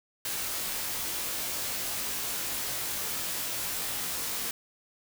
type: noise with comb filter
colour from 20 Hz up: white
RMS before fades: -33 dBFS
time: 0.25-4.51 s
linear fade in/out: 2 ms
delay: 20 ms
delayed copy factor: -0.9
effects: none